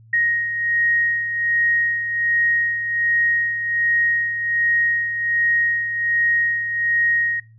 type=beating tone pair; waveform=sine; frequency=1875 / 1876.3 Hz; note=A#6 / A#6; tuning=+10 / +11 cents; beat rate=1.3 Hz; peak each=-18 / -26 dBFS; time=0.13-7.4 s; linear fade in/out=5 ms; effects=noise-tail reverb RT60 0.3 s tail -23 dB re dry + added 112 Hz sine -45 dBFS peak until 7.58 s